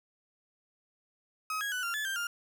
35% pulse tone with pitch steps, 1268 / 1649 / 1491 / 1386 / 1726 / 1579 / 1404 Hz, D#6 / G#6 / F#6 / F6 / A6 / G6 / F6, +32 / -13 / +13 / -14 / -34 / +12 / +9 cents, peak -30 dBFS, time 1.5-2.27 s, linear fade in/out 2 ms, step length 110 ms, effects none

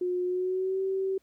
sine tone with pitch glide, 360 to 383.6 Hz, F#4 to G4, -47 to -37 cents, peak -26 dBFS, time 0.01-1.18 s, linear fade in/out 5 ms, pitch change +110 cents, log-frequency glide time 0.25-0.81 s, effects pink hiss -71 dBFS RMS until 1.22 s

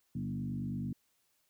sine tone with frequency modulation, 185 Hz, F#3, in tune, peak -34 dBFS, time 0.15-0.93 s, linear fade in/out 5 ms, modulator 49 Hz, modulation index 1.6, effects white hiss -75 dBFS RMS until 1.49 s

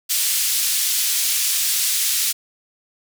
white band-pass noise, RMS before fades -20 dBFS, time 0.09-2.33 s, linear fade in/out 20 ms, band 3000 to 14000 Hz, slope 12 dB/octave, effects none

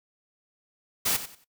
white noise with echo, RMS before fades -25 dBFS, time 1.05-1.17 s, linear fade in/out 10 ms, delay 92 ms, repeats 3, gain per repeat -12 dB, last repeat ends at 1.446 s, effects noise-tail reverb RT60 0.1 s tail -19 dB re dry

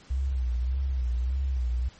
sine tone with vibrato, 63.5 Hz, B1, 49 cents sharp, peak -24 dBFS, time 0.1-1.89 s, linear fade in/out 10 ms, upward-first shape sine, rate 1.7 Hz, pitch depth 100 cents each way, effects pink hiss -54 dBFS RMS until 1.99 s + MP3 32 kbps

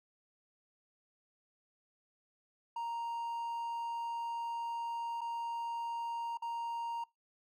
triangle tone with dropouts, 932.3 Hz, A#5, in tune, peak -34 dBFS, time 2.76-7.04 s, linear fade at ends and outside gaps 5 ms, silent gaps 5.209-5.214 / 6.373-6.421 s, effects noise-tail reverb RT60 0.2 s tail -23 dB re dry

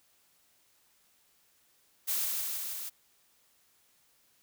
blue noise with echo, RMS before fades -31 dBFS, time 2.07-2.26 s, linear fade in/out 20 ms, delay 160 ms, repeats 4, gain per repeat -2 dB, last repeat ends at 2.9 s, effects white hiss -68 dBFS RMS until 4.42 s

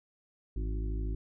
harmonic tone with a mistuned harmonic, 52.8 Hz, G#1, 29 cents sharp, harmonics 1 / 2 / 3 / 5 / 6 / 7, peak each -31 / -42 / -47 / -46 / -47 / -48 dBFS, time 0.56-1.15 s, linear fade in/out 5 ms, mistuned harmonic 3, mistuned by +96 cents, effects none

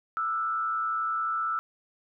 sine tone with frequency modulation, 1322 Hz, E6, 5 cents sharp, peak -26 dBFS, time 0.17-1.59 s, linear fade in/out 0 ms, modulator 111 Hz, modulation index 0.61, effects none

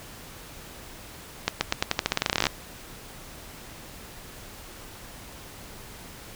accelerating click train, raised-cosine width 0.2 ms, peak -4 dBFS, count 20, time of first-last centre 1.48-2.468 s, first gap 130 ms, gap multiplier 0.88, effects pink hiss -44 dBFS RMS until 6.35 s

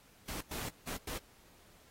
pink noise bursts at uneven times, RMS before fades -41 dBFS, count 4, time 0.28-0.41 / 0.51-0.69 / 0.87-0.97 / 1.07-1.18 s, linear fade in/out 5 ms, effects pink hiss -63 dBFS RMS until 1.9 s + AAC 48 kbps

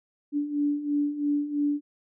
sine beating tone pair, 288.7 / 291.7 Hz, D4 / D4, -30 / -12 cents, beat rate 3 Hz, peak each -30 / -25 dBFS, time 0.32-1.81 s, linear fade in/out 50 ms, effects none

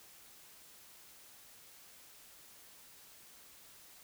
silence, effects white hiss -58 dBFS RMS until 4.03 s

